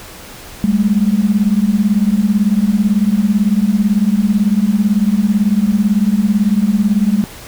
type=beating tone pair; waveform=sine; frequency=197.2 / 215.2 Hz; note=G3 / A3; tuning=+11 / -38 cents; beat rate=18 Hz; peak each=-13 dBFS; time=0.64-7.24 s; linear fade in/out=0 ms; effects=pink hiss -34 dBFS RMS until 7.47 s